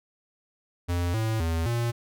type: tone with pitch steps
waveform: square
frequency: 87.4 / 111 / 82.2 / 118 Hz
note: F2 / A2 / E2 / A#2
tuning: +2 / +16 / -4 / +22 cents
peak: -25 dBFS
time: 0.88-1.92 s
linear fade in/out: 20 ms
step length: 260 ms
effects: none